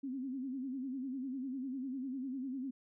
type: tone with vibrato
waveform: sine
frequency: 262.8 Hz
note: C4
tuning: 8 cents sharp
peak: -37 dBFS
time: 0.03-2.71 s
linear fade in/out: 10 ms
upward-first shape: sine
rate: 10 Hz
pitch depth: 100 cents each way
effects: none